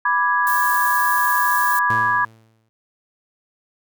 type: chord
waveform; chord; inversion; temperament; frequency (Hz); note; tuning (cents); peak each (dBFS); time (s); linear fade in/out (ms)
sine; G# diminished; first; equal; 987.8 / 1174.7 / 1661.2; B5 / D6 / G#6; 0 / 0 / 0; -19 / -22 / -19; 0.05-2.25; 5
type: noise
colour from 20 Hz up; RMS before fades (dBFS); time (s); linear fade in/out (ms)
violet; -27; 0.47-1.79; 0
type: tone with exponential decay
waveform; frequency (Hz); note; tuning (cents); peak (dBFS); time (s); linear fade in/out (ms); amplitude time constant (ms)
sawtooth; 111.8; A2; +28; -21; 1.9-2.69; 0; 170
effects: none